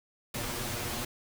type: noise with comb filter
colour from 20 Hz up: pink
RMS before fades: -35 dBFS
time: 0.34-1.05 s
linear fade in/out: 5 ms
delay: 8.4 ms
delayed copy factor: +0.85
effects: none